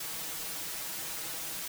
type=noise with comb filter; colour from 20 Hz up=white; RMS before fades=-38 dBFS; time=0-1.68 s; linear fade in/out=5 ms; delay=6.2 ms; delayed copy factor=+0.85; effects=none